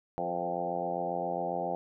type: harmonic tone with a mistuned harmonic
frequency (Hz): 87.4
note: F2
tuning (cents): +2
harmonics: 2 / 3 / 4 / 5 / 6 / 7 / 8 / 9 / 10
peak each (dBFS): -41 / -45 / -41 / -43 / -37 / -39 / -36 / -36 / -46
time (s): 0.18-1.75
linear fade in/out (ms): 0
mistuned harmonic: 6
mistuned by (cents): -17
effects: none